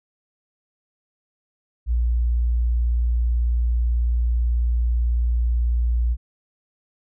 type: tone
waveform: sine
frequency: 59.1 Hz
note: A#1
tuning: 24 cents sharp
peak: -17 dBFS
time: 1.86-6.17 s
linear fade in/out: 50 ms
effects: none